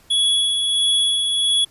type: tone with tremolo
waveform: square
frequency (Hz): 3371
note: G#7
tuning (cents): +25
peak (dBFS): -15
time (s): 0.1-1.65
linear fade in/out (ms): 10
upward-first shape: sine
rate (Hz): 1.5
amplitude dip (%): 35
effects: pink hiss -53 dBFS RMS until 1.7 s + resampled to 32000 Hz